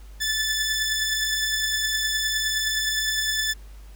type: beating tone pair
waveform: 15% pulse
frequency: 1739 / 1748.7 Hz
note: A6 / A6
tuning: -21 / -11 cents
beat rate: 9.7 Hz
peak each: -24 / -17 dBFS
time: 0.2-3.54 s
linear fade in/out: 20 ms
effects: added 50 Hz sine -40 dBFS peak until 3.95 s + pink hiss -55 dBFS RMS until 3.95 s